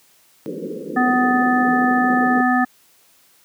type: band-pass noise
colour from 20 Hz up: white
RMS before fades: -29 dBFS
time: 0.46-2.41 s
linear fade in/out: 0 ms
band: 160 to 520 Hz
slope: 96 dB/octave
type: harmonic tone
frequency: 250.3 Hz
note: B3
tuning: 23 cents sharp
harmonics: 1 / 3 / 5 / 7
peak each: -17 / -19 / -23 / -21 dBFS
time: 0.96-2.65 s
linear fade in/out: 10 ms
effects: white hiss -55 dBFS RMS until 3.44 s + high-pass 100 Hz 12 dB/octave